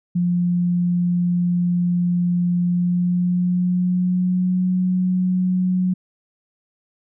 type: tone with pitch glide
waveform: sine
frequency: 176 to 183.26 Hz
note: F3 to F#3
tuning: +14 to -16 cents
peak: -16 dBFS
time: 0.15-5.94 s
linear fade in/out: 10 ms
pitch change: +70 cents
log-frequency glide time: 2.63-4.68 s
effects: none